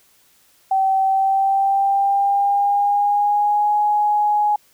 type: tone with pitch glide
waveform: sine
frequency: 770 to 834.9 Hz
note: G5 to G#5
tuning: -31 to +9 cents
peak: -14 dBFS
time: 0.71-4.56 s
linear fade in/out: 5 ms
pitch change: +140 cents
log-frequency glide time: 1.03-3.75 s
effects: white hiss -56 dBFS RMS until 4.73 s